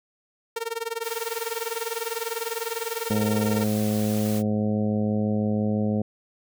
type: tone with tremolo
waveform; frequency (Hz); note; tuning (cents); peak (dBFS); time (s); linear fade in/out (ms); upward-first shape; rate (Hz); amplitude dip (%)
sawtooth; 458.5; A#4; -29; -21; 0.56-3.64; 5; sine; 20; 95
type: high-pass noise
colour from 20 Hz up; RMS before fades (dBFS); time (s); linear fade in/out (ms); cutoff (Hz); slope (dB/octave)
white; -37; 1.01-4.43; 50; 730; 24
type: harmonic tone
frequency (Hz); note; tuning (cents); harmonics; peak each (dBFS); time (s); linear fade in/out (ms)
106; G#2; +36; 1 / 2 / 3 / 4 / 5 / 6 / 7; -28 / -23 / -36 / -33 / -32 / -39 / -40; 3.1-6.02; 5
effects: none